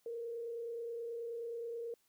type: tone with frequency modulation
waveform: sine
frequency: 466.2 Hz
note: A#4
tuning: in tune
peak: -39 dBFS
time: 0.06-1.94 s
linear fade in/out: 2 ms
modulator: 29.4 Hz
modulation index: 0.37
effects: white hiss -75 dBFS RMS until 2.08 s

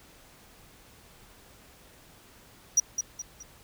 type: tone with echo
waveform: triangle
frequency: 5800 Hz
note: F#8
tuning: 35 cents flat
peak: -16 dBFS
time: 2.77-2.8 s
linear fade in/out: 5 ms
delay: 210 ms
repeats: 3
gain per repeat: -8 dB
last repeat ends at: 3.43 s
effects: pink hiss -55 dBFS RMS until 3.63 s

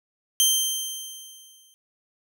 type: tone with exponential decay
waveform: 15% pulse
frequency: 3136 Hz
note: G7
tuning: in tune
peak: -8 dBFS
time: 0.4-1.74 s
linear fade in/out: 0 ms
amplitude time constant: 290 ms
effects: none

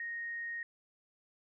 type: tone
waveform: sine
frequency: 1864 Hz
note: A#6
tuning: 1 cent flat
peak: -37 dBFS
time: 0-0.63 s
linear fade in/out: 2 ms
effects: none

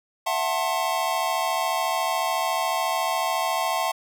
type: chord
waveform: square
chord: F# half-diminished seventh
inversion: third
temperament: just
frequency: 666 / 740 / 888 / 1065.6 Hz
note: E5 / F#5 / A5 / C6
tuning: +18 / 0 / +16 / +31 cents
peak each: -29 dBFS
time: 0.26-3.92 s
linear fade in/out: 10 ms
effects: none

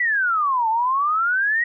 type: exponential two-way sweep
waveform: sine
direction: down then up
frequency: 1997 to 870 to 1920 Hz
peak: -17 dBFS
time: 0-1.64 s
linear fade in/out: 5 ms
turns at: 0.69 s
effects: none

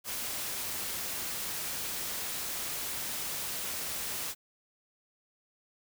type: noise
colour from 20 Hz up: white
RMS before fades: -36 dBFS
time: 0.04-4.35 s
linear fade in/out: 50 ms
effects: none

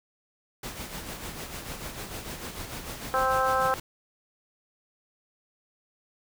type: noise with tremolo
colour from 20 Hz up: pink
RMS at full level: -36 dBFS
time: 0.63-3.8 s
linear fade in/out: 5 ms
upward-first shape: sine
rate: 6.7 Hz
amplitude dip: 50%
type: harmonic tone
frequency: 261.6 Hz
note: C4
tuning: in tune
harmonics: 2 / 3 / 4 / 5 / 6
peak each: -28 / -28 / -29 / -27 / -33 dBFS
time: 3.14-3.74 s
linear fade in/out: 0 ms
effects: none

